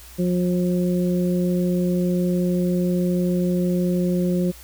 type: harmonic tone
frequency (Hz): 178.7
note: F3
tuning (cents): +40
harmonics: 1 / 2 / 3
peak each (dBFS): -19 / -25 / -29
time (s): 0.18-4.52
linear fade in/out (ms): 20
effects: added 60 Hz sine -44 dBFS peak until 4.63 s + white hiss -45 dBFS RMS until 4.63 s